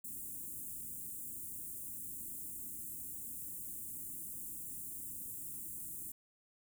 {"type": "band-stop noise", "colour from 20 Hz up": "white", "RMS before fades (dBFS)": -45, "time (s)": [0.04, 6.12], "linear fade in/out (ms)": 5, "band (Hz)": [340, 7700], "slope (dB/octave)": 48, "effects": []}